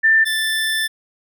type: tone pair in turn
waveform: sine / 25% pulse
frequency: 1783 / 1764.6 Hz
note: A6 / A6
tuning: +22 / +5 cents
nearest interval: unison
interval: 17 cents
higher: first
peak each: -10 / -14 dBFS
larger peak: first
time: 0.03-0.25 / 0.25-0.88 s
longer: second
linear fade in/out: 20 ms
effects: none